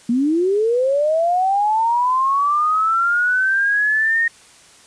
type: linear sweep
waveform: sine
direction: up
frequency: 227.4 to 1861 Hz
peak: -14 dBFS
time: 0.09-4.28 s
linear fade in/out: 5 ms
effects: white hiss -47 dBFS RMS until 4.86 s + resampled to 22050 Hz